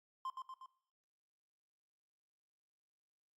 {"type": "tone with echo", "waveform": "triangle", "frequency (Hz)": 1046.5, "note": "C6", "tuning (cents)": 0, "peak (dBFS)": -37, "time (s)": [0.25, 0.3], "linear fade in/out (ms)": 2, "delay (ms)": 120, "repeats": 3, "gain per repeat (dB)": -4, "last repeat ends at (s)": 0.66, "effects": ["noise-tail reverb RT60 0.6 s tail -18 dB re dry", "Opus 48 kbps"]}